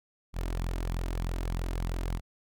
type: tone with flanger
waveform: sawtooth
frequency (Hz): 43.14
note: F1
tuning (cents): -20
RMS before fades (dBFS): -32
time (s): 0.33-2.21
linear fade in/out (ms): 50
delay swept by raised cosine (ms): 0.87 to 3.27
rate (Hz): 3.3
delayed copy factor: +0.5
effects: none